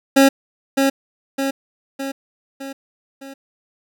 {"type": "tone with echo", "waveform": "25% pulse", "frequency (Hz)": 272.4, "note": "C#4", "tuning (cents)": -30, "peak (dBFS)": -5, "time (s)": [0.16, 0.29], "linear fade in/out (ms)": 10, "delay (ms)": 610, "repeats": 5, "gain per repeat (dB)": -5, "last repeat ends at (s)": 3.34, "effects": []}